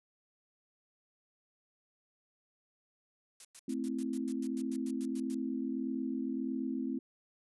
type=noise bursts; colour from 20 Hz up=blue; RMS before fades=-48 dBFS; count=14; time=3.4-5.346 s; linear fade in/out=2 ms; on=48 ms; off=98 ms
type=chord; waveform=sine; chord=A minor; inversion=none; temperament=equal; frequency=220 / 261.6 / 329.6 Hz; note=A3 / C4 / E4; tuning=0 / 0 / 0 cents; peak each=-39 / -35 / -40 dBFS; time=3.68-6.99 s; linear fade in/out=5 ms
effects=resampled to 24000 Hz